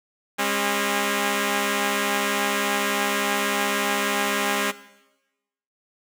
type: tone pair together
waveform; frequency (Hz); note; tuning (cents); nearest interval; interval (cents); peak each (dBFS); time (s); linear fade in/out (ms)
5% pulse; 203.8 / 270.6; G#3 / C#4; -32 / -42; perfect fourth; 490; -13; 0.38-4.72; 20
effects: noise-tail reverb RT60 1.0 s tail -17 dB re dry